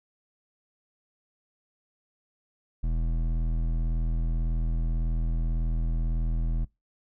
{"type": "tone with hard clipping", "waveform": "triangle", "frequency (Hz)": 40.9, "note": "E1", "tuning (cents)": -13, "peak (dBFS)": -26, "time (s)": [2.83, 6.65], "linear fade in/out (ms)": 10, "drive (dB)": 15, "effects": ["noise-tail reverb RT60 0.2 s tail -22 dB re dry"]}